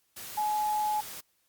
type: tone in noise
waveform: sine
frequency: 847 Hz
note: G#5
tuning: 34 cents sharp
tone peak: -26 dBFS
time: 0.37-1.01 s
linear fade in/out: 10 ms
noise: white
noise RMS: -42 dBFS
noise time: 0.16-1.21 s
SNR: +13 dB
effects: white hiss -72 dBFS RMS until 1.48 s + Opus 48 kbps